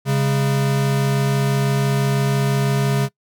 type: tone pair together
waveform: square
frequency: 137 / 203 Hz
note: C#3 / G#3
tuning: -20 / -39 cents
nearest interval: perfect fifth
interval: 681 cents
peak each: -17 / -26 dBFS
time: 0.05-3.09 s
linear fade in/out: 50 ms
effects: noise-tail reverb RT60 0.1 s tail -22 dB re dry